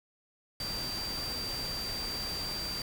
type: tone in noise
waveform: sine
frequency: 4699 Hz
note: D8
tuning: in tune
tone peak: -35 dBFS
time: 0.6-2.82 s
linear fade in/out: 2 ms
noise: pink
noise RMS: -40 dBFS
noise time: 0.6-2.82 s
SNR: +2 dB
effects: none